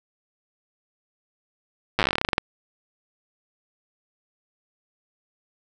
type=slowing click train; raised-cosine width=0.3 ms; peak=-4 dBFS; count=18; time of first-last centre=1.99-2.381 s; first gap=8 ms; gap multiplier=1.12; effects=none